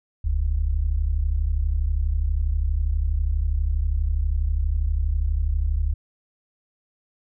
sine tone pair together, 41.28 / 73.6 Hz, E1 / D2, +3 / +4 cents, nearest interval minor seventh, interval 1001 cents, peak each -22 dBFS, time 0.24-5.94 s, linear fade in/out 10 ms, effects none

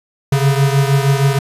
square beating tone pair, 136.4 / 142.8 Hz, C#3 / D3, -28 / -48 cents, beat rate 6.4 Hz, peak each -13 / -17 dBFS, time 0.32-1.39 s, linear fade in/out 5 ms, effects resampled to 32000 Hz

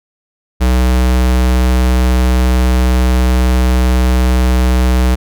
square tone, 62.7 Hz, B1, 27 cents sharp, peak -9 dBFS, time 0.6-5.16 s, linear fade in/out 20 ms, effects none

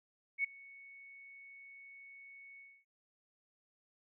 sine tone with ADSR envelope, 2217 Hz, C#7, in tune, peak -28 dBFS, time 0.38-2.85 s, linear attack 61 ms, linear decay 8 ms, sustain -24 dB, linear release 260 ms, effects none

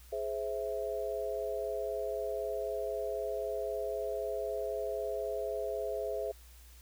sine chord, Ab augmented, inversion none, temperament equal with one note detuned, 419.4 / 523.3 / 659.3 Hz, Ab4 / C5 / E5, +17 / 0 / 0 cents, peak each -37 / -38 / -37 dBFS, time 0.12-6.32 s, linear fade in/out 10 ms, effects added 60 Hz sine -53 dBFS peak until 6.81 s + white hiss -60 dBFS RMS until 6.81 s

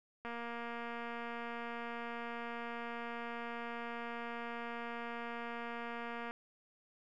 click train, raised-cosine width 0.5 ms, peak -29 dBFS, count 1425, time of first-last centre 0.25-6.31 s, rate 235 Hz, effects none

